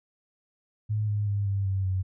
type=tone with pitch steps; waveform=sine; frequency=106.6 / 103.92 / 101.32 / 98.77 / 96.3 / 93.88 Hz; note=G#2 / G#2 / G#2 / G2 / G2 / F#2; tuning=+46 / +2 / -42 / +14 / -30 / +26 cents; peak=-24 dBFS; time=0.89-2.03 s; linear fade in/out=20 ms; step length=190 ms; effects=none